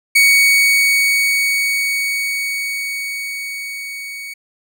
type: tone with level ramp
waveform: 40% pulse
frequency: 2237 Hz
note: C#7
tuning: 15 cents sharp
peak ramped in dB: -7 to -27 dBFS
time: 0.15-4.34 s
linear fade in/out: 10 ms
effects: none